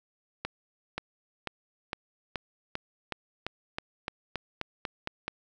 accelerating click train, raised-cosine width 0.3 ms, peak -16 dBFS, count 15, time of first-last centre 0.45-5.28 s, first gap 530 ms, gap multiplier 0.93, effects none

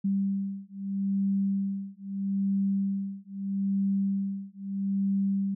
sine beating tone pair, 196 / 196.78 Hz, G3 / G3, 0 / +7 cents, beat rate 0.78 Hz, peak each -29 dBFS, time 0.04-5.55 s, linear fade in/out 10 ms, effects none

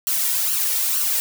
blue noise with flanger, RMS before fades -21 dBFS, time 0.07-1.2 s, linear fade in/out 0 ms, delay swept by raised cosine 0.68 to 2.18 ms, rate 2.2 Hz, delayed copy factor +0.7, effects none

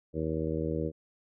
harmonic tone, 79.2 Hz, D#2, 31 cents sharp, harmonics 1 / 2 / 3 / 4 / 5 / 6 / 7, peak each -37 / -35 / -39 / -35 / -38 / -35 / -40 dBFS, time 0.13-0.92 s, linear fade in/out 50 ms, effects none

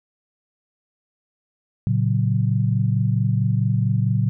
sine chord, F# major, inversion first, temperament equal with one note detuned, 114.08 / 138.59 / 185 Hz, A#2 / C#3 / F#3, -37 / 0 / 0 cents, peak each -19 / -22 / -24 dBFS, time 1.87-4.29 s, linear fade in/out 0 ms, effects none

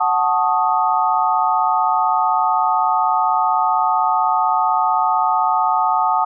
sine chord, D# half-diminished seventh, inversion first, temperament equal, 740 / 880 / 1108.7 / 1244.5 Hz, F#5 / A5 / C#6 / D#6, 0 / 0 / 0 / 0 cents, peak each -19 / -18 / -24 / -19 dBFS, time 0-6.25 s, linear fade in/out 10 ms, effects none

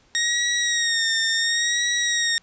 15% pulse tone with vibrato, 1864.7 Hz, A#6, in tune, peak -13 dBFS, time 0.15-2.38 s, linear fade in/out 0 ms, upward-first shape sine, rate 0.71 Hz, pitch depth 48 cents each way, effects pink hiss -58 dBFS RMS until 2.42 s + resampled to 16000 Hz

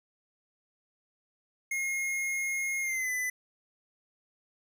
square tone with pitch glide, 2148 to 2004 Hz, C7 to B6, +45 to +25 cents, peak -30 dBFS, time 1.71-3.3 s, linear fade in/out 5 ms, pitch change -120 cents, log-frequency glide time 2.81-3.11 s, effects none

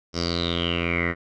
10% pulse tone with low-pass filter sweep, 85.6 Hz, F2, 34 cents flat, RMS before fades -25 dBFS, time 0.13-1.15 s, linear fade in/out 50 ms, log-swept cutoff 5400 to 1800 Hz, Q 9.8, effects none

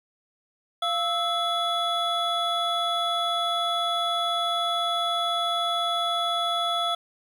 triangle tone cluster, 691 / 1311 / 3401 Hz, F5 / E6 / G#7, -19 / -10 / +40 cents, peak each -26 dBFS, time 0.82-6.95 s, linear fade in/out 5 ms, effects 9-bit

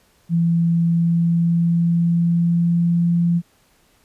sine tone with pitch glide, 168.3 to 171.24 Hz, E3 to F3, +36 to -34 cents, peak -14 dBFS, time 0.29-3.42 s, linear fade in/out 50 ms, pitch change +30 cents, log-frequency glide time 0.86-3.09 s, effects pink hiss -58 dBFS RMS until 4.04 s + resampled to 32000 Hz

